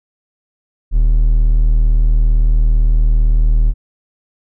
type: tone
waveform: triangle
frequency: 38.89 Hz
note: D#1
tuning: in tune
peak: -6 dBFS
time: 0.91-3.74 s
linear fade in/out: 50 ms
effects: none